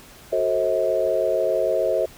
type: chord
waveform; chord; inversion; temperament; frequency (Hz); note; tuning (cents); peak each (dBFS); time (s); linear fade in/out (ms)
sine; F# diminished seventh; none; just; 370 / 444 / 532.8 / 639.4; F#4 / A4 / C5 / Eb5; 0 / +16 / +31 / +47; -27 / -26 / -23 / -22; 0.32-2.06; 10
effects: pink hiss -46 dBFS RMS until 2.17 s